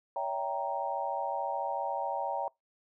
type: chord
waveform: sine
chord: C# diminished seventh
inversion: none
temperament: equal with one note detuned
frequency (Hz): 565.4 / 659.3 / 784 / 932.3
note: C#5 / E5 / G5 / Bb5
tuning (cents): +34 / 0 / 0 / 0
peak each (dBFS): -37 / -38 / -35 / -35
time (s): 0.16-2.48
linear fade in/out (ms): 2
effects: noise-tail reverb RT60 0.2 s tail -26 dB re dry